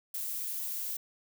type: noise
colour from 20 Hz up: violet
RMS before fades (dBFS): -36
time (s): 0.14-0.97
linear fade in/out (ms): 5
effects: none